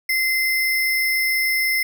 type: tone with sample-and-hold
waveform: sine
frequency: 2073 Hz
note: C7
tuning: 17 cents flat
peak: -17 dBFS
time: 0.09-1.83 s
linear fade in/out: 5 ms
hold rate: 7350 Hz
effects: none